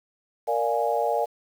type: chord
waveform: sine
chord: Bb dominant seventh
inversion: none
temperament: equal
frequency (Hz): 466.2 / 587.3 / 698.5 / 830.6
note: Bb4 / D5 / F5 / Ab5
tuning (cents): 0 / 0 / 0 / 0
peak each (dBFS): -27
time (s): 0.47-1.26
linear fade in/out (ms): 20
effects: 8-bit